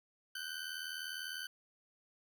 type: ring-modulated tone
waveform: 20% pulse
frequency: 1522 Hz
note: F#6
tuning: 48 cents sharp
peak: -33 dBFS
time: 0.35-1.47 s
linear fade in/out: 5 ms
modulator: 40 Hz
effects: none